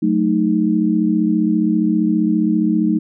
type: chord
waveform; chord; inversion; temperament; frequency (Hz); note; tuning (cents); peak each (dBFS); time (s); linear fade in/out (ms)
sine; D# diminished; first; equal; 185 / 220 / 311.1; F#3 / A3 / D#4; 0 / 0 / 0; -19 / -17 / -17; 0.02-2.99; 10
effects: none